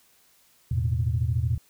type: chord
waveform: sine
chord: E suspended fourth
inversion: none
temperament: equal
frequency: 82.41 / 110 / 123.47 Hz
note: E2 / A2 / B2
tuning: 0 / 0 / 0 cents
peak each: -26 dBFS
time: 0.71-1.58 s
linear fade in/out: 5 ms
effects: tanh soft clip ceiling -13 dBFS + white hiss -61 dBFS RMS until 1.69 s